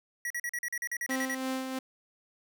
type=tone bursts; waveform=square; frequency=1925 Hz; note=B6; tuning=45 cents flat; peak=-32 dBFS; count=12; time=0.25-1.348 s; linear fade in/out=2 ms; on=53 ms; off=42 ms
type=tone with tremolo; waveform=sawtooth; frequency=261.6 Hz; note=C4; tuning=in tune; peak=-26 dBFS; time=1.09-1.79 s; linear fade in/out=5 ms; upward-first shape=sine; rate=3 Hz; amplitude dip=45%
effects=none